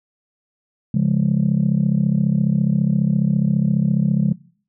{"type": "chord", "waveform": "sine", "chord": "Db major", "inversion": "none", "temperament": "just", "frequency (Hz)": [138.59, 173.24, 207.9], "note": ["Db3", "F3", "Ab3"], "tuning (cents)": [0, -14, 2], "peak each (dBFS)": -18, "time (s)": [0.94, 4.33], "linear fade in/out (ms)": 5, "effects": ["noise-tail reverb RT60 0.5 s tail -22 dB re dry", "tanh soft clip ceiling -8 dBFS"]}